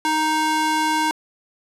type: tone with high-pass filter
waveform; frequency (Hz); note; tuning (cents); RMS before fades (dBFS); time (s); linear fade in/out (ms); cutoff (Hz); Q
square; 311.8; D#4; +4; -20; 0.05-1.11; 0; 640; 2.9
effects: low-pass 11000 Hz 12 dB/octave